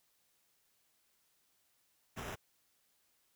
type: noise with sample-and-hold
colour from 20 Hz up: pink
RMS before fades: -43 dBFS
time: 2.16-2.36 s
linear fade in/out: 20 ms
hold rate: 4410 Hz
effects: white hiss -75 dBFS RMS until 3.35 s